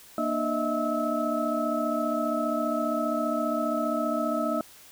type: tone cluster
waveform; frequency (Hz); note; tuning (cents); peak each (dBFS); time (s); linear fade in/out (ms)
sine; 235.2 / 301.6 / 621 / 656 / 1298; A#3 / D4 / D#5 / E5 / E6; +16 / +46 / -3 / -9 / -27; -31; 0.18-4.61; 2
effects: white hiss -51 dBFS RMS until 4.91 s